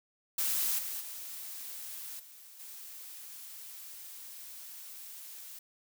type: noise with level steps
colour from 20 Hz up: blue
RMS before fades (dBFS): -31 / -38 / -43 / -53 / -47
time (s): 0.38-5.59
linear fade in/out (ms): 5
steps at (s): 0.78 / 1 / 2.19 / 2.59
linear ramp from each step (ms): 10
effects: none